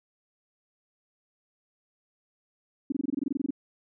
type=tone bursts; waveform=sine; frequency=277.2 Hz; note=C#4; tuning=in tune; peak=-24 dBFS; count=14; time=2.9-3.507 s; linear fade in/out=5 ms; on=22 ms; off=23 ms; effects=none